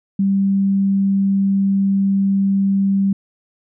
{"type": "tone", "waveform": "sine", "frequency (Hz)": 196, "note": "G3", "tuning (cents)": 0, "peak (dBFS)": -13, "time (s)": [0.19, 3.13], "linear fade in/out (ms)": 5, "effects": []}